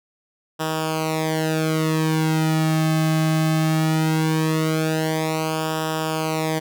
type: tone with flanger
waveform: sawtooth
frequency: 158.2 Hz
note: D#3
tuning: 29 cents sharp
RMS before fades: -21 dBFS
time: 0.59-6.6 s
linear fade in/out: 20 ms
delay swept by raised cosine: 0.46 to 2.16 ms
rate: 0.19 Hz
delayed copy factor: -0.85
effects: none